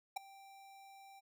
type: tone with ADSR envelope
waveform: square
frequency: 784 Hz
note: G5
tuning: in tune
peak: -34 dBFS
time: 0.16-1.21 s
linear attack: 10 ms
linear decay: 7 ms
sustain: -22 dB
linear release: 27 ms
effects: none